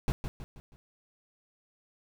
brown noise with echo, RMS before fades -27 dBFS, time 0.08-0.12 s, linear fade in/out 0 ms, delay 160 ms, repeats 4, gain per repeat -7 dB, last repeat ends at 0.76 s, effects none

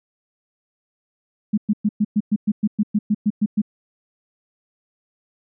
sine tone bursts, 210 Hz, G#3, 19 cents sharp, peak -14 dBFS, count 14, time 1.53-3.618 s, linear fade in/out 10 ms, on 47 ms, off 110 ms, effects none

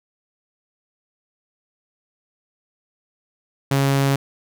sawtooth tone, 137.8 Hz, C#3, 10 cents flat, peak -12 dBFS, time 3.71-4.16 s, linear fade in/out 5 ms, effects none

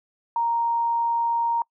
sine tone, 932.3 Hz, A#5, in tune, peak -20 dBFS, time 0.36-1.62 s, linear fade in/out 2 ms, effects noise-tail reverb RT60 0.1 s tail -26 dB re dry

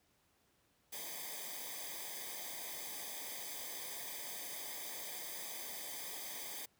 white noise with comb filter, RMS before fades -45 dBFS, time 0.92-6.66 s, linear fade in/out 10 ms, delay 0.72 ms, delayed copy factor -0.95, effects pink hiss -74 dBFS RMS until 6.79 s + high-pass 60 Hz 12 dB/octave

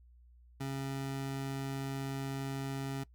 25% pulse tone, 136.1 Hz, C#3, 31 cents flat, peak -32 dBFS, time 0.6-3.04 s, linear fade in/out 10 ms, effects noise-tail reverb RT60 0.1 s tail -21 dB re dry + added 60 Hz sine -57 dBFS peak until 3.14 s

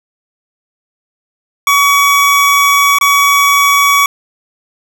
25% pulse tone with dropouts, 1131 Hz, C#6, 34 cents sharp, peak -3 dBFS, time 1.67-4.06 s, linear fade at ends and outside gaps 2 ms, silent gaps 2.986-3.011 s, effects none

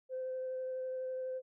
sine tone with vibrato, 516 Hz, C5, 24 cents flat, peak -35 dBFS, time 0.09-1.42 s, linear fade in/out 50 ms, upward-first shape sine, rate 12 Hz, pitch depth 9 cents each way, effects tanh soft clip ceiling -32 dBFS

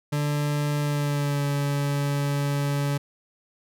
40% pulse tone with pitch glide, 146.83 to 142.57 Hz, D3 to C#3, 0 to +49 cents, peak -22 dBFS, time 0.12-2.98 s, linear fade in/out 10 ms, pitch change -51 cents, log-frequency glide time 0.81-1.45 s, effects none

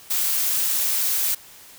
blue noise, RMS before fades -22 dBFS, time 0.1-1.35 s, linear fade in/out 10 ms, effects white hiss -46 dBFS RMS until 1.78 s

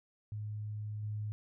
sine tone with level steps, 105.8 Hz, G#2, 33 cents sharp, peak -37 / -35 dBFS, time 0.32-1.32 s, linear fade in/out 0 ms, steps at 1.03 s, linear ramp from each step 2 ms, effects none

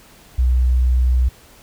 sine tone, 62.5 Hz, B1, 21 cents sharp, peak -12 dBFS, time 0.38-1.29 s, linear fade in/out 10 ms, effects pink hiss -47 dBFS RMS until 1.62 s

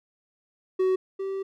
triangle tone pair in turn, 374.6 / 387.6 Hz, F#4 / G4, +21 / -20 cents, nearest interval minor second, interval 59 cents, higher second, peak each -18 / -26 dBFS, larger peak first, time 0.79-0.96 / 1.19-1.43 s, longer second, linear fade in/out 10 ms, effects none

